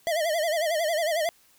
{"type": "tone with vibrato", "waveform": "square", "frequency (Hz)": 643, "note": "E5", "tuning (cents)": -43, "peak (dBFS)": -24, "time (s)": [0.07, 1.29], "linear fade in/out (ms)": 0, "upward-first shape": "sine", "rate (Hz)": 11, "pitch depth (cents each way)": 120, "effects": ["white hiss -60 dBFS RMS until 1.58 s"]}